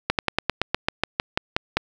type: slowing click train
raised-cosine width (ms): 0.3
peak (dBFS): -3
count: 13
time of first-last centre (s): 0.1-1.77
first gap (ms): 88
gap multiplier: 1.08
effects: 7-bit